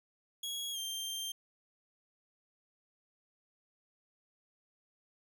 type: tone with pitch glide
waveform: sawtooth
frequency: 3322 to 3166 Hz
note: G#7 to G7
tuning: 0 to +17 cents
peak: -34 dBFS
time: 0.43-1.32 s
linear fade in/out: 5 ms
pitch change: -83 cents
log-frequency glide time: 0.72-0.78 s
effects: none